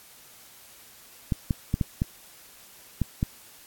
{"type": "clicks", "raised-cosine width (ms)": 5, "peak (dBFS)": -11, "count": 7, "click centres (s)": [1.322, 1.508, 1.741, 1.812, 2.019, 3.017, 3.229], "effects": ["white hiss -51 dBFS RMS until 3.66 s", "AAC 64 kbps"]}